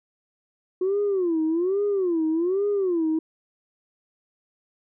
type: tone with vibrato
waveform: sine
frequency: 360 Hz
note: F#4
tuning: 47 cents flat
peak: -19 dBFS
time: 0.81-3.19 s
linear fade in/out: 5 ms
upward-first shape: sine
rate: 1.2 Hz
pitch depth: 230 cents each way
effects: tanh soft clip ceiling -17 dBFS